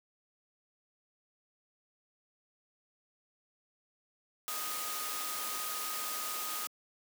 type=tone in noise; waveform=sine; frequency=1244.5 Hz; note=D#6; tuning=in tune; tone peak=-42 dBFS; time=4.48-6.67 s; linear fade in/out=0 ms; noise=white; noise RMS=-38 dBFS; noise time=4.48-6.67 s; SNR=-7 dB; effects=high-pass 300 Hz 12 dB/octave